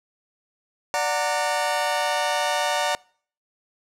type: chord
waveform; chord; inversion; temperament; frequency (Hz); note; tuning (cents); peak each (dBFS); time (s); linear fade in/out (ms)
sawtooth; D augmented; none; just; 587.3 / 734.2 / 917.7; D5 / F#5 / A#5; 0 / -14 / -27; -22 / -22 / -22; 0.94-2.95; 0
effects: noise-tail reverb RT60 0.5 s tail -25 dB re dry + low-pass 10000 Hz 12 dB/octave